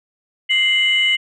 sine tone pair together, 2090 / 2960 Hz, C7 / F#7, -2 / 0 cents, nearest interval tritone, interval 602 cents, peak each -15 dBFS, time 0.49-1.17 s, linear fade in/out 20 ms, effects tanh soft clip ceiling -7 dBFS

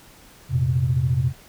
sine chord, F suspended fourth, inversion none, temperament equal, 87.31 / 116.54 / 130.81 Hz, F2 / Bb2 / C3, 0 / 0 / 0 cents, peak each -25 / -24 / -19 dBFS, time 0.49-1.33 s, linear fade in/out 50 ms, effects tanh soft clip ceiling -9 dBFS + pink hiss -49 dBFS RMS until 1.48 s

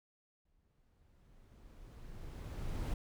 brown noise with exponential growth, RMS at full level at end -36 dBFS, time 0.45-2.94 s, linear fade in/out 5 ms, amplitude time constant 540 ms, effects none

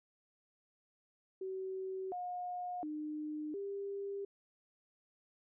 sine tone with pitch steps, 379 / 718 / 303.6 / 398.4 Hz, F#4 / F5 / D#4 / G4, +42 / +48 / -42 / +28 cents, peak -38 dBFS, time 1.41-4.25 s, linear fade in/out 5 ms, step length 710 ms, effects none

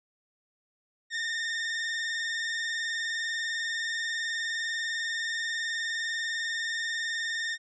sawtooth tone with vibrato, 1819 Hz, A#6, 43 cents flat, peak -26 dBFS, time 1.1-7.58 s, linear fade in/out 50 ms, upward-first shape sine, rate 20 Hz, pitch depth 44 cents each way, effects resampled to 16000 Hz

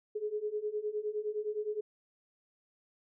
sine beating tone pair, 417.1 / 426.8 Hz, G#4 / G#4, +7 / +47 cents, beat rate 9.7 Hz, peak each -37 / -35 dBFS, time 0.15-1.81 s, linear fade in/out 10 ms, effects none

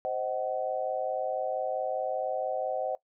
sine chord, C diminished, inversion none, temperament just, 523.3 / 627.9 / 753.5 Hz, C5 / Eb5 / Gb5, 0 / +16 / +31 cents, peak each -33 dBFS, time 0.05-2.95 s, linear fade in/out 0 ms, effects noise-tail reverb RT60 0.1 s tail -19 dB re dry

